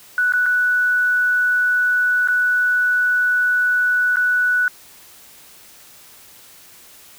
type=tone with dropouts; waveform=sine; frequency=1480 Hz; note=F#6; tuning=in tune; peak=-14 dBFS; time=0.18-4.68 s; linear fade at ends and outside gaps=1 ms; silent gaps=0.323-0.336 / 0.459-0.463 / 2.275-2.285 / 4.159-4.169 s; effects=white hiss -45 dBFS RMS until 7.18 s